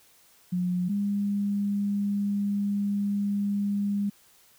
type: tone pair in turn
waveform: sine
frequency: 179.6 / 202.3 Hz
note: F3 / G#3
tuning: +49 / -45 cents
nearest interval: major second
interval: 206 cents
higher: second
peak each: -24 dBFS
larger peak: neither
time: 0.52-0.89 / 0.89-4.1 s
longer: second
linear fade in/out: 10 ms
effects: white hiss -59 dBFS RMS until 4.58 s